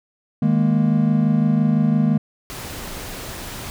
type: chord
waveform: triangle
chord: D# suspended fourth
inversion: none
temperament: just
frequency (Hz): 155.56 / 207.4 / 233.3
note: D#3 / G#3 / A#3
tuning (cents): 0 / -2 / +2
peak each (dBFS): -17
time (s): 0.42-2.18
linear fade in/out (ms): 5
type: noise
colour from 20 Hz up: pink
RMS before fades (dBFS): -32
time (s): 2.5-3.7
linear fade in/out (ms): 0
effects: none